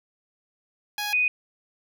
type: tone pair in turn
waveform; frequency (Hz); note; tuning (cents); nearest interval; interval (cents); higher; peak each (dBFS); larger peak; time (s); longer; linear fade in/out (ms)
10% pulse / sine; 830.6 / 2489; G#5 / D#7; 0 / 0; octave + perfect fifth; 1900; second; -19; neither; 0.98-1.13 / 1.13-1.28; neither; 2
effects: none